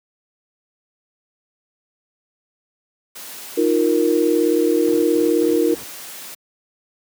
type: noise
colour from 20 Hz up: white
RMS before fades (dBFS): -35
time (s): 3.15-6.35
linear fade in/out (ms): 10
type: chord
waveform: sine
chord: Eb suspended second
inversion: none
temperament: just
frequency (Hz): 311.1 / 350 / 466.7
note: Eb4 / F4 / Bb4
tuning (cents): 0 / +4 / +2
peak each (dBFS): -18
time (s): 3.57-5.75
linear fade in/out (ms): 10
type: noise bursts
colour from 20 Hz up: brown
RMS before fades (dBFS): -32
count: 4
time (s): 4.87-5.84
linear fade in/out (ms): 5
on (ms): 160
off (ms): 110
effects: high-pass 200 Hz 12 dB/octave